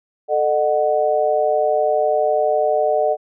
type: chord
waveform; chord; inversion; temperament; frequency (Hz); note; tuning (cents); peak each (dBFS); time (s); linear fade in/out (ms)
sine; D# diminished; second; equal with one note detuned; 440 / 608 / 740; A4 / D#5 / F#5; 0 / -40 / 0; -21 / -17 / -20; 0.28-3.17; 50
effects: none